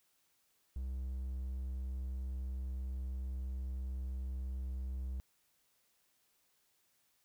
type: tone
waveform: triangle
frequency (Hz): 64.5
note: C2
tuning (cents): -24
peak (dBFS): -35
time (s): 0.76-5.2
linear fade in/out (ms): 0
effects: white hiss -75 dBFS RMS until 7.24 s